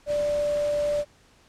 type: tone in noise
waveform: sine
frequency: 587.3 Hz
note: D5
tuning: in tune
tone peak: -22 dBFS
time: 0.06-1.05 s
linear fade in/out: 50 ms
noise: pink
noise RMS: -40 dBFS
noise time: 0.06-1.05 s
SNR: +15 dB
effects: pink hiss -58 dBFS RMS until 1.48 s + low-pass 8000 Hz 12 dB/octave